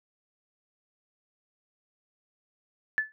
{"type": "tone with exponential decay", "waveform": "sine", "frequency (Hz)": 1739, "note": "A6", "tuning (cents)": -21, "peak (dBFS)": -19, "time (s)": [2.98, 3.12], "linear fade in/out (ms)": 0, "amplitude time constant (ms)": 30, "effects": []}